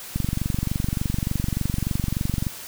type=click train; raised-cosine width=5 ms; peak=-11 dBFS; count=55; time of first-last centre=0.16-2.468 s; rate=23.4 Hz; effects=white hiss -38 dBFS RMS until 2.67 s